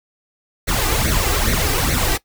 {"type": "noise with flanger", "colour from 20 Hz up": "pink", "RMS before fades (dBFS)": -18, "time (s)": [0.67, 2.18], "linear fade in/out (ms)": 20, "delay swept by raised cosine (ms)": [0.48, 2.58], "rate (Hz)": 2.4, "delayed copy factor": 0.7, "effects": ["noise-tail reverb RT60 0.1 s tail -19 dB re dry"]}